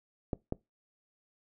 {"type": "clicks", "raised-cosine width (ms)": 2, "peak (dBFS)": -18, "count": 2, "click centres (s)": [0.332, 0.524], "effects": ["noise-tail reverb RT60 0.2 s tail -22 dB re dry"]}